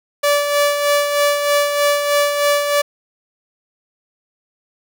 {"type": "tone with tremolo", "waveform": "sawtooth", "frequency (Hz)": 579, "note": "D5", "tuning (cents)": -25, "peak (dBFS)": -8, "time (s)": [0.23, 2.82], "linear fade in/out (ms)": 10, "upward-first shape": "sine", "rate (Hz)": 3.2, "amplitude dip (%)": 50, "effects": []}